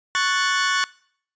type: chord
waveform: sawtooth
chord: F# minor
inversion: second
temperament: equal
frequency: 1108.7 / 1480 / 1760 Hz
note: C#6 / F#6 / A6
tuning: 0 / 0 / 0 cents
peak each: -19 / -19 / -21 dBFS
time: 0.15-0.84 s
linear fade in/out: 0 ms
effects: noise-tail reverb RT60 0.6 s tail -23 dB re dry + resampled to 16000 Hz